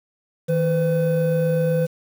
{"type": "tone pair together", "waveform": "triangle", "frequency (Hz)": [159.5, 506.4], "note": ["D#3", "B4"], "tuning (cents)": [43, 43], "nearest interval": "octave + minor sixth", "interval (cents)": 2000, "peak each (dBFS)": [-18, -18], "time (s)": [0.48, 1.87], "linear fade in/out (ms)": 20, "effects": ["7-bit"]}